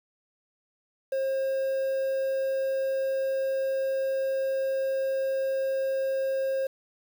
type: tone with quantisation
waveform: triangle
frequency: 535 Hz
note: C5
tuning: 38 cents sharp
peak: -23 dBFS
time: 1.12-6.67 s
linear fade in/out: 5 ms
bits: 8
effects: none